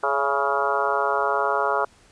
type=harmonic tone with a mistuned harmonic; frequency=140.1 Hz; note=C#3; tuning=19 cents sharp; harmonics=3 / 4 / 5 / 6 / 7 / 8 / 9 / 10; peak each=-28 / -28 / -28 / -28 / -28 / -28 / -28 / -28 dBFS; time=0.03-1.85 s; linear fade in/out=5 ms; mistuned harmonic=5; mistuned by=-46 cents; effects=pink hiss -55 dBFS RMS until 2.11 s + resampled to 22050 Hz